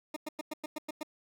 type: tone bursts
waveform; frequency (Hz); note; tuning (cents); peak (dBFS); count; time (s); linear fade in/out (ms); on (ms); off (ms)
20% pulse; 306; D#4; -29; -30; 8; 0.14-1.032; 5; 24; 100
effects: none